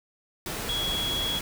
sine tone in noise, 3340 Hz, G#7, 9 cents sharp, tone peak -27 dBFS, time 0.69-1.39 s, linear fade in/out 2 ms, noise pink, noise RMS -33 dBFS, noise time 0.46-1.41 s, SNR +3 dB, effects none

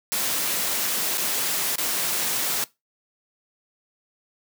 white noise with dropouts, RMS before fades -25 dBFS, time 0.12-2.64 s, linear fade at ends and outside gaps 0 ms, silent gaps 1.174-1.18 / 1.757-1.783 s, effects noise-tail reverb RT60 0.2 s tail -20 dB re dry + high-pass 150 Hz 12 dB/octave

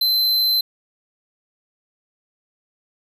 square tone, 4077 Hz, C8, 46 cents flat, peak -16 dBFS, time 0.01-0.61 s, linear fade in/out 5 ms, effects none

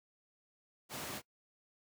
pink high-pass noise, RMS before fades -43 dBFS, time 0.89-1.22 s, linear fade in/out 50 ms, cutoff 150 Hz, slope 12 dB/octave, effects noise-tail reverb RT60 0.1 s tail -22 dB re dry

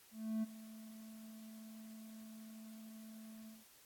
triangle tone with ADSR envelope, 220 Hz, A3, in tune, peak -32 dBFS, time 0.11-3.65 s, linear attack 320 ms, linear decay 22 ms, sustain -17 dB, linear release 170 ms, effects white hiss -64 dBFS RMS until 3.85 s + AAC 64 kbps

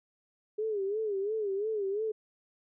sine tone with vibrato, 413.3 Hz, G#4, 8 cents flat, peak -29 dBFS, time 0.58-2.12 s, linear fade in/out 10 ms, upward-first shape sine, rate 2.9 Hz, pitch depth 120 cents each way, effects none

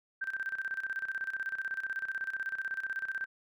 sine tone with tremolo, 1565 Hz, G6, 3 cents flat, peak -31 dBFS, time 0.21-3.26 s, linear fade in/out 10 ms, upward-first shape square, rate 16 Hz, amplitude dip 75%, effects none

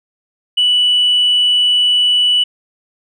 sine tone, 2960 Hz, F#7, in tune, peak -8 dBFS, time 0.57-2.44 s, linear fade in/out 10 ms, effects tanh soft clip ceiling -6 dBFS

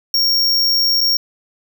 square tone with dropouts, 5540 Hz, F8, 15 cents flat, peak -13 dBFS, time 0.14-1.17 s, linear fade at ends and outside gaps 2 ms, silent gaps 1.007-1.012 s, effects 8-bit

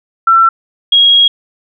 sine tone pair in turn, 1345 / 3291 Hz, E6 / G#7, +34 / -16 cents, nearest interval octave + minor third, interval 1550 cents, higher second, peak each -4 dBFS, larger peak neither, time 0.27-0.49 / 0.92-1.28 s, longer second, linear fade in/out 5 ms, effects none

